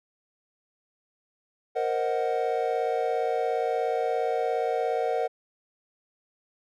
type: chord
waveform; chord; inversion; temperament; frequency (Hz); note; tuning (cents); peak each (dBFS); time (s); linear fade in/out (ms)
triangle; C half-diminished seventh; third; equal; 466.2 / 523.3 / 622.3 / 740; Bb4 / C5 / Eb5 / Gb5; 0 / 0 / 0 / 0; -26 / -30 / -30 / -27; 1.75-5.28; 20
effects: none